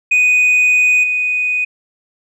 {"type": "tone with level steps", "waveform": "sine", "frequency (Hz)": 2488, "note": "D#7", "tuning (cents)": -1, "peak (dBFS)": [-6, -13], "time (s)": [0.11, 1.65], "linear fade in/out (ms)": 10, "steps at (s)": 1.03, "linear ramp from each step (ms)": 10, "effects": ["tanh soft clip ceiling -8 dBFS"]}